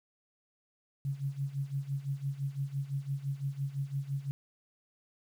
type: tone with tremolo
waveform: sine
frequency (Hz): 138.59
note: C#3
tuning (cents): 0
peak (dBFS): -29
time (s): 1.05-4.31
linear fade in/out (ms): 0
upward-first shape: sine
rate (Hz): 5.9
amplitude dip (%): 85
effects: 10-bit